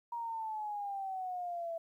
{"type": "exponential sweep", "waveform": "sine", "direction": "down", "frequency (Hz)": [949, 659.3], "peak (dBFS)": -36, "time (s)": [0.12, 1.78], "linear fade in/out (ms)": 5, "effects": ["12-bit"]}